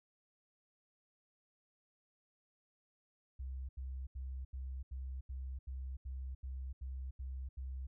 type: tone bursts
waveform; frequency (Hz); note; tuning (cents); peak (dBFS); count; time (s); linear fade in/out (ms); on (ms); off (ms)
sine; 65.41; C2; 0; -40; 12; 3.39-7.87; 10; 300; 80
effects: none